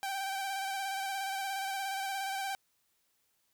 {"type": "tone with vibrato", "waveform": "sawtooth", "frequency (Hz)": 780, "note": "G5", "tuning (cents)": -9, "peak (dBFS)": -30, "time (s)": [0.03, 2.55], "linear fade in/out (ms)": 0, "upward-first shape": "square", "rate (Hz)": 17, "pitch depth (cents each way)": 24, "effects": ["white hiss -75 dBFS RMS until 3.53 s"]}